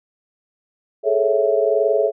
sine chord, A major seventh, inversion third, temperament equal with one note detuned, 418.4 / 440 / 554.4 / 659.3 Hz, G#4 / A4 / C#5 / E5, +13 / 0 / 0 / 0 cents, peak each -20 dBFS, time 1.03-2.12 s, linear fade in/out 50 ms, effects none

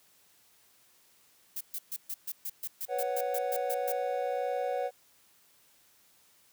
violet noise bursts, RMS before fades -36 dBFS, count 14, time 1.56-3.922 s, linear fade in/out 5 ms, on 48 ms, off 130 ms
triangle chord, B suspended second, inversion none, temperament just, 493.9 / 555.6 / 740.8 Hz, B4 / C#5 / F#5, 0 / +4 / +2 cents, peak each -32 dBFS, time 2.88-4.91 s, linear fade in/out 50 ms
effects white hiss -64 dBFS RMS until 6.52 s + high-pass 60 Hz 12 dB/octave

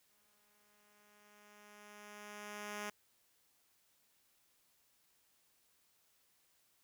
5% pulse tone with exponential growth, 207.7 Hz, G#3, in tune, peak -29 dBFS, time 0.09-2.9 s, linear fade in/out 5 ms, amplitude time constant 610 ms, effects white hiss -74 dBFS RMS until 6.83 s

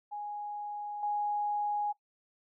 sine tone with level steps, 829 Hz, G#5, 3 cents flat, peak -36 / -29 dBFS, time 0.11-1.93 s, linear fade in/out 20 ms, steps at 1.03 s, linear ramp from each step 2 ms, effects noise-tail reverb RT60 0.1 s tail -17 dB re dry

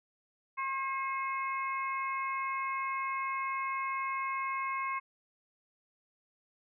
harmonic tone with a mistuned harmonic, 538 Hz, C5, 48 cents sharp, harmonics 2 / 3 / 4 / 5, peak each -33 / -47 / -38 / -46 dBFS, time 0.57-5 s, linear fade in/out 20 ms, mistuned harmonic 5, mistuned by -80 cents, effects none

